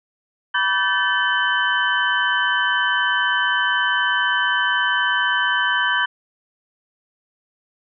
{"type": "tone cluster", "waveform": "sine", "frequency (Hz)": [980, 1149, 1541, 1745, 3039], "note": ["B5", "D6", "G6", "A6", "F#7"], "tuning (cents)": [-14, -38, -30, -15, 46], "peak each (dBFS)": [-24, -27, -20, -23, -25], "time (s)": [0.54, 6.06], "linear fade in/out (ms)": 10, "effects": []}